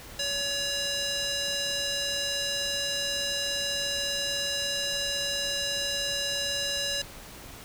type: tone with band-pass filter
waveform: square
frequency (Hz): 565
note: C#5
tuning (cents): +33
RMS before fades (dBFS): -30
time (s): 0.19-7.02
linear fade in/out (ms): 5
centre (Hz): 4700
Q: 1.6
effects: pink hiss -45 dBFS RMS until 7.64 s